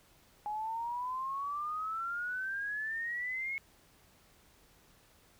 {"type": "exponential sweep", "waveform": "sine", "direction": "up", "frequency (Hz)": [830.6, 2193], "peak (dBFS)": -34, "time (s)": [0.46, 3.58], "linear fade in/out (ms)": 0, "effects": ["pink hiss -64 dBFS RMS until 5.39 s"]}